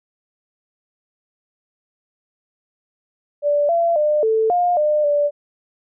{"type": "tone with pitch steps", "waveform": "sine", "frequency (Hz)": [583, 678, 601, 442.1, 709, 602, 583], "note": ["D5", "E5", "D5", "A4", "F5", "D5", "D5"], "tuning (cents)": [-13, 49, 40, 8, 26, 43, -13], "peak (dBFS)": -14, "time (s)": [3.42, 5.31], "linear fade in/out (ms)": 50, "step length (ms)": 270, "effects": []}